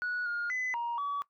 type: tone with pitch steps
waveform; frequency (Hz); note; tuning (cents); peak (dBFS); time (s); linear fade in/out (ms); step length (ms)
sine; 1466 / 1421 / 2013 / 943 / 1139; F#6 / F6 / B6 / A#5 / C#6; -16 / +30 / +33 / +20 / +47; -29; 0.02-1.22; 0; 240
effects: noise-tail reverb RT60 0.1 s tail -20 dB re dry + tanh soft clip ceiling -28 dBFS